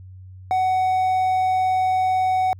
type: tone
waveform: triangle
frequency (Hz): 747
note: F#5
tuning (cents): +16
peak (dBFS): -15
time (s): 0.51-2.53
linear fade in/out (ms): 0
effects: added 93 Hz sine -38 dBFS peak until 2.59 s